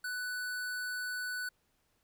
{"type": "tone", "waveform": "square", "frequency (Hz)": 1490, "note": "F#6", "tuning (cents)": 12, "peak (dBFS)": -36, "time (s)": [0.04, 1.49], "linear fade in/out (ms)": 5, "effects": ["pink hiss -75 dBFS RMS until 2.03 s"]}